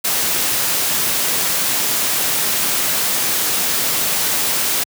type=noise; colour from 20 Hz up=white; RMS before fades=-18 dBFS; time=0.04-4.84 s; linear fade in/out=10 ms; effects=high-pass 100 Hz 12 dB/octave